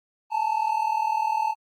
triangle tone pair together, 860.1 / 900 Hz, A5 / A5, -40 / +39 cents, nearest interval minor second, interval 79 cents, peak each -23 dBFS, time 0.3-1.55 s, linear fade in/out 50 ms, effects Opus 24 kbps

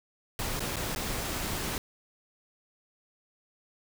pink noise with dropouts, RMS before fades -33 dBFS, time 0.39-1.78 s, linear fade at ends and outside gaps 1 ms, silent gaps 0.595-0.604 / 0.759-0.766 / 0.949-0.96 s, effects none

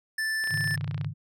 square tone, 1760 Hz, A6, in tune, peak -27 dBFS, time 0.18-0.76 s, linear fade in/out 5 ms
click train, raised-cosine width 0.3 ms, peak -25 dBFS, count 19, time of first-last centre 0.44-1.046 s, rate 29.7 Hz
sine chord, Ab suspended fourth, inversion none, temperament just, 103.83 / 138.43 / 155.74 Hz, Ab2 / Db3 / Eb3, 0 / -2 / +2 cents, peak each -33 dBFS, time 0.49-1.14 s, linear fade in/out 50 ms
effects low-pass 12000 Hz 12 dB/octave

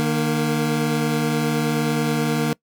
25% pulse tone pair together, 152.25 / 233.1 Hz, D#3 / A#3, -37 / 0 cents, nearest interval perfect fifth, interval 737 cents, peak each -18 dBFS, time 0-2.53 s, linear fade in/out 0 ms, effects noise-tail reverb RT60 0.1 s tail -23 dB re dry

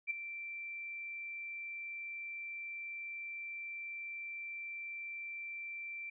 sine tone with ADSR envelope, 2347 Hz, D7, 2 cents flat, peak -30 dBFS, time 0.07-6.1 s, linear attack 34 ms, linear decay 12 ms, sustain -11 dB, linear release 7 ms, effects none

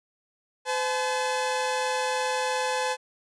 sawtooth tone pair together, 510.2 / 858 Hz, C5 / A5, -44 / -44 cents, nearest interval major sixth, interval 900 cents, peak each -24 dBFS, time 0.65-2.97 s, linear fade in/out 50 ms, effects resampled to 22050 Hz

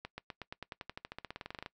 accelerating click train, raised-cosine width 0.3 ms, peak -25 dBFS, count 23, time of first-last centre 0.05-1.661 s, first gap 130 ms, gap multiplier 0.94, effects noise-tail reverb RT60 0.1 s tail -21 dB re dry

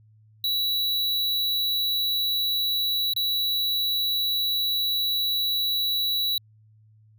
square tone with dropouts, 3925 Hz, B7, 11 cents flat, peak -23 dBFS, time 0.44-6.38 s, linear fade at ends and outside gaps 2 ms, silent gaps 3.136-3.163 s, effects added 108 Hz sine -53 dBFS peak until 7.18 s

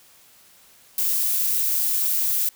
violet noise, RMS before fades -22 dBFS, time 0.98-2.49 s, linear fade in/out 2 ms, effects white hiss -53 dBFS RMS until 2.55 s

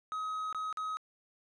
triangle tone with dropouts, 1268 Hz, D#6, 32 cents sharp, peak -32 dBFS, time 0.12-0.97 s, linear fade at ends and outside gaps 0 ms, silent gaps 0.527-0.547 / 0.727-0.772 s, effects resampled to 22050 Hz

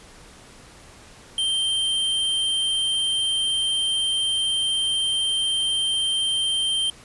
square tone, 3142 Hz, G7, 3 cents sharp, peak -21 dBFS, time 1.38-6.9 s, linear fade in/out 2 ms, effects pink hiss -47 dBFS RMS until 7.04 s + resampled to 24000 Hz

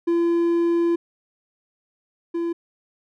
triangle tone pair in turn, 340 / 338.6 Hz, F4 / E4, -46 / +46 cents, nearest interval unison, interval 8 cents, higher first, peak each -15 / -20 dBFS, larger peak first, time 0.07-0.96 / 2.34-2.53 s, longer first, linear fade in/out 10 ms, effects none

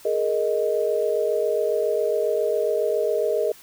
sine chord, Ab suspended second, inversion none, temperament equal with one note detuned, 418.9 / 466.2 / 622.3 Hz, Ab4 / Bb4 / Eb5, +15 / 0 / 0 cents, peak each -24 dBFS, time 0.05-3.52 s, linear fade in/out 5 ms, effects white hiss -48 dBFS RMS until 3.62 s

